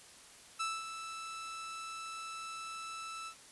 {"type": "tone with ADSR envelope", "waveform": "sawtooth", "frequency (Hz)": 1318.5, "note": "E6", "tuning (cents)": 0, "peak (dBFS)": -29, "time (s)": [0.59, 3.35], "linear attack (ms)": 17, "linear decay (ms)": 220, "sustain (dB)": -9, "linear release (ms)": 79, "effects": ["white hiss -56 dBFS RMS until 3.51 s", "resampled to 24000 Hz"]}